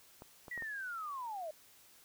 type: clicks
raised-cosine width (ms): 1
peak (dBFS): -35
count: 4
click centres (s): 0.221 / 0.482 / 0.577 / 0.623
type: linear sweep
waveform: sine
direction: down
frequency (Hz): 1978 to 596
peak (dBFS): -39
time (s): 0.51-1.51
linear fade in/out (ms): 5
effects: white hiss -62 dBFS RMS until 2.04 s